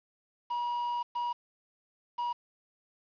triangle tone bursts at uneven times, 961 Hz, B5, 48 cents flat, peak -28 dBFS, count 3, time 0.5-1.03 / 1.15-1.33 / 2.18-2.33 s, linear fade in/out 10 ms, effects resampled to 11025 Hz + 9-bit

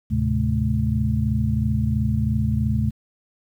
sine tone cluster, 76.2 / 108.9 / 131.9 / 214.8 Hz, D#2 / A2 / C3 / A3, -36 / -17 / +14 / -41 cents, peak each -24 dBFS, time 0.1-2.91 s, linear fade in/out 20 ms, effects 9-bit

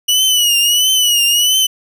sawtooth tone with vibrato, 2931 Hz, F#7, 17 cents flat, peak -7 dBFS, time 0.08-1.67 s, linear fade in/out 10 ms, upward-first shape triangle, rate 1.5 Hz, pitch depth 93 cents each way, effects 8-bit

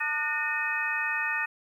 sine tone cluster, 890 / 1204 / 1466 / 1828 / 2532 Hz, A5 / D6 / F#6 / A#6 / D#7, +20 / +43 / -16 / -34 / +30 cents, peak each -37 / -37 / -34 / -29 / -32 dBFS, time 0-1.46 s, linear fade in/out 10 ms, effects 10-bit

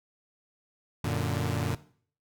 sawtooth chord, Gb augmented, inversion none, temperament equal, 92.5 / 116.54 / 146.83 Hz, Gb2 / Bb2 / D3, 0 / 0 / 0 cents, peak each -28 dBFS, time 1.04-1.75 s, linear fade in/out 5 ms, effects noise-tail reverb RT60 0.5 s tail -17 dB re dry

